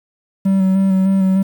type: tone with vibrato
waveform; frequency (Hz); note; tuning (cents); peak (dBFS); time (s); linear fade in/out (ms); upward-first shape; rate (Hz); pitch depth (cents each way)
triangle; 191.4; G3; -41; -9; 0.45-1.43; 10; square; 3.3; 18
effects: 7-bit